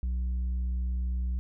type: tone with tanh clipping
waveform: sine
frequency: 61.74 Hz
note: B1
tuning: in tune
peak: -28 dBFS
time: 0.03-1.39 s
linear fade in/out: 0 ms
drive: 4 dB
effects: none